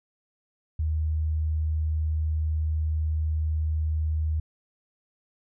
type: tone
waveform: sine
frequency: 78 Hz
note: D#2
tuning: 5 cents sharp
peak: -23 dBFS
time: 0.79-4.4 s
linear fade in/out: 5 ms
effects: none